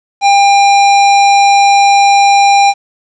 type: tone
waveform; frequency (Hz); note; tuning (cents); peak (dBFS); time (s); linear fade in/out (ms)
square; 800; G5; +35; -5; 0.21-2.74; 50
effects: resampled to 16000 Hz + 7-bit